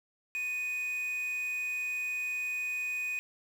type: tone with quantisation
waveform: triangle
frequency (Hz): 2489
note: D#7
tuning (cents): 0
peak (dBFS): -30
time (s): 0.35-3.19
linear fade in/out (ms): 0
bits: 8
effects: none